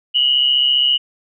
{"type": "tone pair together", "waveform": "sine", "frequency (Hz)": [2890, 3025], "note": ["F#7", "F#7"], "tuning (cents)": [-41, 38], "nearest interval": "minor second", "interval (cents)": 79, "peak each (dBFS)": [-13, -18], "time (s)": [0.14, 0.98], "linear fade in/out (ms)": 20, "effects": []}